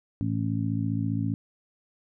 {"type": "harmonic tone", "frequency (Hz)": 55, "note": "A1", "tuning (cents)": 0, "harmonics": [2, 3, 4, 5], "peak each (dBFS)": [-28, -32, -32, -31], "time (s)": [0.21, 1.34], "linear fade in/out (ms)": 0, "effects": []}